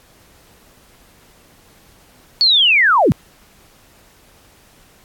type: linear sweep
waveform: sine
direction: down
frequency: 4491 to 90 Hz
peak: -9 dBFS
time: 2.41-3.12 s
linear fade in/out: 0 ms
effects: pink hiss -50 dBFS RMS until 5.04 s + AAC 64 kbps